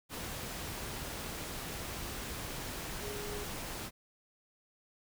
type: tone in noise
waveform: sine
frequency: 413.1 Hz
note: G#4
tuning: 9 cents flat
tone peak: -42 dBFS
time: 3-3.46 s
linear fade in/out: 50 ms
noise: pink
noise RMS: -41 dBFS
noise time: 0.09-3.91 s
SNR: -4 dB
effects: none